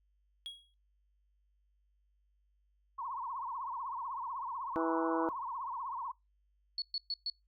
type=tone with exponential decay; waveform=triangle; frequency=3309 Hz; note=G#7; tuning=7 cents flat; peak=-36 dBFS; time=0.46-0.74 s; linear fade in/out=0 ms; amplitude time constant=59 ms
type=tone with vibrato; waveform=sine; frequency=1008 Hz; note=B5; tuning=35 cents sharp; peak=-37 dBFS; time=2.98-6.12 s; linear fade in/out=10 ms; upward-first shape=triangle; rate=16 Hz; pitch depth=210 cents each way
type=harmonic tone; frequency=163.7 Hz; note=E3; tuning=12 cents flat; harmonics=2 / 3 / 4 / 5 / 6 / 7 / 8 / 9; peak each=-33 / -37 / -39 / -41 / -43 / -44 / -45 / -46 dBFS; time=4.76-5.29 s; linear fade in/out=0 ms
type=tone bursts; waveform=sine; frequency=4400 Hz; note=C#8; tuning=14 cents flat; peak=-33 dBFS; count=4; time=6.78-7.3 s; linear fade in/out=2 ms; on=40 ms; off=120 ms
effects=noise-tail reverb RT60 0.2 s tail -23 dB re dry + added 50 Hz sine -70 dBFS peak until 7.47 s